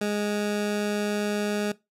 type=tone; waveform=20% pulse; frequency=207.5 Hz; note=G#3; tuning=1 cent flat; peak=-20 dBFS; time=0.01-1.72 s; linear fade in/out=5 ms; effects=noise-tail reverb RT60 0.2 s tail -19 dB re dry + low-pass 12000 Hz 12 dB/octave